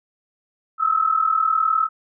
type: tone pair together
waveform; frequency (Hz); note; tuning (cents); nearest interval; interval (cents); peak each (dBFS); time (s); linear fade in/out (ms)
sine; 1278.7 / 1318.5; D#6 / E6; +47 / 0; minor second; 53; -19 / -19; 0.78-1.89; 50
effects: none